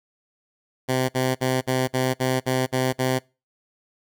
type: tone bursts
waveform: 10% pulse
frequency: 129.2 Hz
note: C3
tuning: 21 cents flat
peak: -12 dBFS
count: 9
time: 0.88-3.194 s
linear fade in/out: 20 ms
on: 210 ms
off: 53 ms
effects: noise-tail reverb RT60 0.3 s tail -25 dB re dry